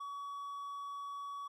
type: tone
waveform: triangle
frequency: 1131 Hz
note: C#6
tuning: 34 cents sharp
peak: -39 dBFS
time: 0-1.48 s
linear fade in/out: 10 ms
effects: none

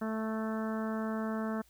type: harmonic tone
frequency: 220 Hz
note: A3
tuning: in tune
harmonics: 1 / 2 / 3 / 4 / 5 / 6 / 7 / 8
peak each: -33 / -41 / -41 / -47 / -45 / -45 / -48 / -51 dBFS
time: 0.01-1.62 s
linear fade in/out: 10 ms
effects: added 60 Hz sine -66 dBFS peak until 1.69 s + white hiss -66 dBFS RMS until 1.69 s

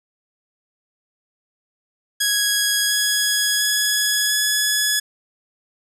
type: tone with pitch steps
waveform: 10% pulse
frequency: 1661.2 / 1672.8 / 1684.4 / 1696.1 Hz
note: G#6 / G#6 / G#6 / G#6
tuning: 0 / +12 / +24 / +36 cents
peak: -8 dBFS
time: 2.2-5 s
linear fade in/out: 10 ms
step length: 700 ms
effects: none

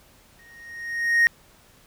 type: tone with exponential growth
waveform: triangle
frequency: 1864.7 Hz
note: A#6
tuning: in tune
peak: -10 dBFS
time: 0.39-1.27 s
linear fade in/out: 0 ms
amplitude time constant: 190 ms
effects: tanh soft clip ceiling -8 dBFS + pink hiss -55 dBFS RMS until 1.86 s

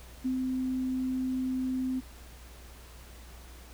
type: tone with ADSR envelope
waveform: sine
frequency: 257.9 Hz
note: C4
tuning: 25 cents flat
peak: -26 dBFS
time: 0.24-2.01 s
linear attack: 18 ms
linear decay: 110 ms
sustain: -2 dB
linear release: 25 ms
effects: added 60 Hz sine -48 dBFS peak until 3.73 s + pink hiss -53 dBFS RMS until 3.73 s

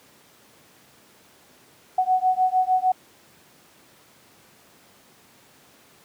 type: beating tone pair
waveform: sine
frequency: 740 / 746.6 Hz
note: F#5 / F#5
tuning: 0 / +15 cents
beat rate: 6.6 Hz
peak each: -21 dBFS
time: 1.98-2.92 s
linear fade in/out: 5 ms
effects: pink hiss -54 dBFS RMS until 6.04 s + high-pass 150 Hz 12 dB/octave

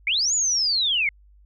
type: linear two-way sweep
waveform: sine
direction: up then down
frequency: 2093 to 7040 to 2093 Hz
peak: -19 dBFS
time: 0.07-1.09 s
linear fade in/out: 2 ms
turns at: 0.34 s
effects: added 50 Hz sine -50 dBFS peak until 1.45 s

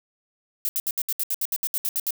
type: noise bursts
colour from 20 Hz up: violet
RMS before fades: -25 dBFS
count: 14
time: 0.65-2.107 s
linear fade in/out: 0 ms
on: 40 ms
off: 69 ms
effects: none

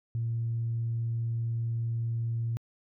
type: tone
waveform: sine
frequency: 115.6 Hz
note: A#2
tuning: 14 cents flat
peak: -27 dBFS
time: 0.15-2.57 s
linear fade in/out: 0 ms
effects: tanh soft clip ceiling -23 dBFS

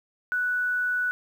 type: tone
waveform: sine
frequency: 1480 Hz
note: F#6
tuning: in tune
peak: -23 dBFS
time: 0.32-1.11 s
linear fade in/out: 0 ms
effects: 9-bit

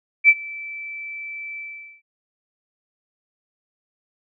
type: tone with ADSR envelope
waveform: sine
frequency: 2323 Hz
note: D7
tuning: 20 cents flat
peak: -6 dBFS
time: 0.24-2.02 s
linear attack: 47 ms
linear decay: 49 ms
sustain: -24 dB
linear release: 440 ms
effects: none

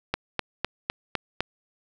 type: click train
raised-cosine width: 0.3 ms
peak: -8 dBFS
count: 6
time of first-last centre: 0.14-1.406 s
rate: 3.95 Hz
effects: none

